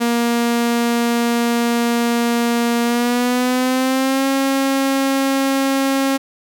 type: tone with pitch glide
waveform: sawtooth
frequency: 235.9 to 271 Hz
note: A#3 to C#4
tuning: +21 to -39 cents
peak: -11 dBFS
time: 0-6.18 s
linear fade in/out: 20 ms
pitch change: +240 cents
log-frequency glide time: 2.83-4.27 s
effects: none